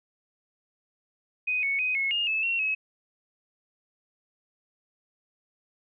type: tone with pitch steps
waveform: sine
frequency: 2500 / 2214 / 2508 / 2181 / 2835 / 2610 / 2729 / 2568 Hz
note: D#7 / C#7 / D#7 / C#7 / F7 / E7 / F7 / E7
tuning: +8 / -3 / +13 / -29 / +25 / -18 / -41 / -46 cents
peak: -24 dBFS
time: 1.47-2.75 s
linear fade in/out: 10 ms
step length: 160 ms
effects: none